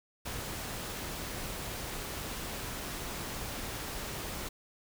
pink noise, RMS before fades -39 dBFS, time 0.25-4.49 s, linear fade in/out 10 ms, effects none

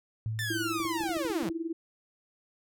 sine tone with exponential decay, 110.3 Hz, A2, 5 cents sharp, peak -28 dBFS, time 0.26-1.37 s, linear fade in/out 0 ms, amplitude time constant 240 ms
sawtooth linear sweep, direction down, 1800 to 152.5 Hz, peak -28 dBFS, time 0.39-1.49 s, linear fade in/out 0 ms
sine tone with tremolo, 329.6 Hz, E4, in tune, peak -28 dBFS, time 0.5-1.73 s, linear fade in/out 5 ms, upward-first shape sine, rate 20 Hz, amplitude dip 80%
clicks, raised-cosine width 2 ms, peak -32 dBFS, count 10, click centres 0.801 / 0.851 / 1.006 / 1.037 / 1.093 / 1.168 / 1.25 / 1.301 / 1.43 / 1.497 s
effects none

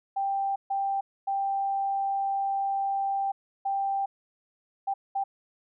sine tone bursts at uneven times, 787 Hz, G5, 7 cents sharp, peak -25 dBFS, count 6, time 0.16-0.56 / 0.7-1.01 / 1.27-3.32 / 3.65-4.06 / 4.87-4.94 / 5.15-5.24 s, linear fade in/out 10 ms, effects none

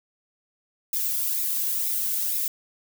violet noise with flanger, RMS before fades -26 dBFS, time 0.93-2.48 s, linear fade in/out 2 ms, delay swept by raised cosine 0.66 to 1.66 ms, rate 2.1 Hz, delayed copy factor -0.5, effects none

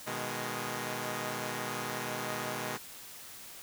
5% pulse chord, G# minor, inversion first, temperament equal, 123.47 / 155.56 / 207.7 Hz, B2 / D#3 / G#3, 0 / 0 / 0 cents, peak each -27 / -30 / -27 dBFS, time 0.06-2.78 s, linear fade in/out 20 ms, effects white hiss -48 dBFS RMS until 3.62 s

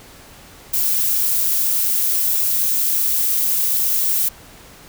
violet noise, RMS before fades -18 dBFS, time 0.73-4.29 s, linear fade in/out 10 ms, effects pink hiss -43 dBFS RMS until 4.88 s

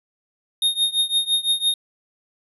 square tone with tremolo, 3699 Hz, A#7, 14 cents flat, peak -15 dBFS, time 0.62-1.74 s, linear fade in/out 2 ms, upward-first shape triangle, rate 5.9 Hz, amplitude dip 95%, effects resampled to 32000 Hz

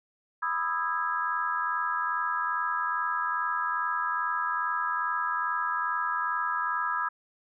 sine chord, E major seventh, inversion second, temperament just, 988.9 / 1236.1 / 1318.5 / 1648.1 Hz, B5 / D#6 / E6 / G#6, +2 / -12 / 0 / -14 cents, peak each -32 dBFS, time 0.42-7.09 s, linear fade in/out 10 ms, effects none

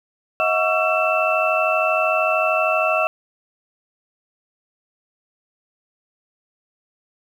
sine tone cluster, 634 / 727 / 1127 / 1344 / 2662 Hz, D#5 / F#5 / C#6 / E6 / E7, +32 / -31 / +28 / +33 / +16 cents, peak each -20 / -25 / -26 / -23 / -22 dBFS, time 0.4-3.07 s, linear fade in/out 0 ms, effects 8-bit

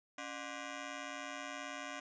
10% pulse ring-modulated tone, 442.5 Hz, A4, 10 cents sharp, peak -31 dBFS, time 0.18-2 s, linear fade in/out 5 ms, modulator 162 Hz, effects resampled to 16000 Hz

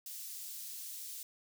white high-pass noise, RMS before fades -45 dBFS, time 0.06-1.23 s, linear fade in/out 2 ms, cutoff 4700 Hz, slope 12 dB/octave, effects none

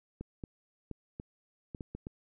clicks, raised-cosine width 3 ms, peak -27 dBFS, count 8, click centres 0.21 / 0.438 / 0.913 / 1.199 / 1.748 / 1.808 / 1.95 / 2.069 s, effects none

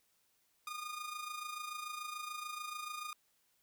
sawtooth tone with amplitude modulation, 1222 Hz, D#6, 32 cents flat, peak -35 dBFS, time 0.67-3.13 s, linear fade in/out 2 ms, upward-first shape sine, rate 26.9 Hz, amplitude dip 60%, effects white hiss -75 dBFS RMS until 3.62 s

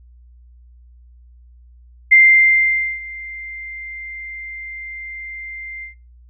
sine tone with ADSR envelope, 2093 Hz, C7, in tune, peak -5 dBFS, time 2.11-5.95 s, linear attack 15 ms, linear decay 870 ms, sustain -23 dB, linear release 120 ms, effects noise-tail reverb RT60 0.3 s tail -25 dB re dry + added 60 Hz sine -43 dBFS peak until 6.29 s

